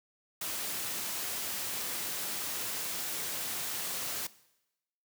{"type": "noise", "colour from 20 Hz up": "white", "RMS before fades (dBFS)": -36, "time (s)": [0.41, 4.27], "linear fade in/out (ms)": 5, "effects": ["noise-tail reverb RT60 0.9 s tail -19 dB re dry", "high-pass 100 Hz 12 dB/octave"]}